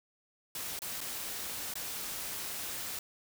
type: noise with dropouts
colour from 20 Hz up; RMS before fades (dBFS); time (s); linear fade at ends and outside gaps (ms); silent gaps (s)
white; -39; 0.55-2.99; 2; 0.791-0.819 / 1.006-1.012 / 1.739-1.754
effects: none